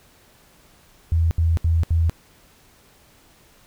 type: tone bursts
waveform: sine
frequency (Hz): 82.41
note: E2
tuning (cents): 0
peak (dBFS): -15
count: 4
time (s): 1.12-2.096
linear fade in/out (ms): 0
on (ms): 190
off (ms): 72
effects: pink hiss -54 dBFS RMS until 3.66 s